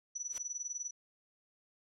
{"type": "tone with tremolo", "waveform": "sine", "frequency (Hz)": 5920, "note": "F#8", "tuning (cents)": 0, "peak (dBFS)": -34, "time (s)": [0.15, 0.91], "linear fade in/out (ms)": 10, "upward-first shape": "sine", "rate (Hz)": 20, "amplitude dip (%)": 85}
{"type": "noise with exponential growth", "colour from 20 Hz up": "white", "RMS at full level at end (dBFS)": -43, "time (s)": [0.26, 0.38], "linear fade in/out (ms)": 0, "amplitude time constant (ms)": 24}
{"effects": ["low-pass 9000 Hz 12 dB/octave"]}